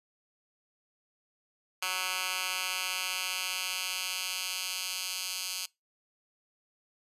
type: tone with high-pass filter sweep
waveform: 10% pulse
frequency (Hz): 185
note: F#3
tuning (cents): 0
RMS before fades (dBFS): -34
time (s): 1.82-5.66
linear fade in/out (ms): 5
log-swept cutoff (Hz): 1800 to 4000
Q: 1.1
effects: noise-tail reverb RT60 0.2 s tail -24 dB re dry + resampled to 32000 Hz